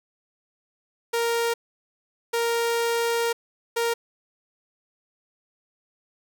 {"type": "tone bursts at uneven times", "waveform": "sawtooth", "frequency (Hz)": 466.2, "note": "A#4", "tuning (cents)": 0, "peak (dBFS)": -18, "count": 3, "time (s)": [[1.13, 1.54], [2.33, 3.33], [3.76, 3.94]], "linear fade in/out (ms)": 10, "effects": []}